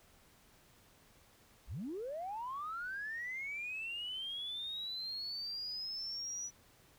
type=linear sweep; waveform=sine; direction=up; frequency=31.03 to 5920 Hz; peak=-38 dBFS; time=1.67-6.51 s; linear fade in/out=50 ms; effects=tanh soft clip ceiling -34 dBFS + pink hiss -65 dBFS RMS until 6.98 s